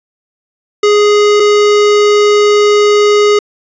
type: tone pair in turn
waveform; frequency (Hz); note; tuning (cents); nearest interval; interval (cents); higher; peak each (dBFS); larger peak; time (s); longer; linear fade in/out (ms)
square; 415.3 / 415.3; G#4 / G#4; 0 / 0; unison; 0; neither; -6; neither; 0.83-1.4 / 1.4-3.39; second; 5
effects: resampled to 16000 Hz + 8-bit